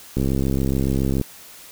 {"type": "click train", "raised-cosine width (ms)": 3, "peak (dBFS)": -9, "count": 71, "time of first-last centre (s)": [0.17, 1.213], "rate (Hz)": 67.1, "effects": ["white hiss -43 dBFS RMS until 1.71 s"]}